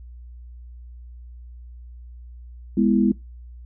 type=chord; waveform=sine; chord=E major; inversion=first; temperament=just; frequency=206 / 247.2 / 329.6 Hz; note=G#3 / B3 / E4; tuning=-14 / +2 / 0 cents; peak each=-18 / -20 / -22 dBFS; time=2.77-3.12 s; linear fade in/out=5 ms; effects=noise-tail reverb RT60 0.2 s tail -22 dB re dry + added 60 Hz sine -38 dBFS peak until 3.65 s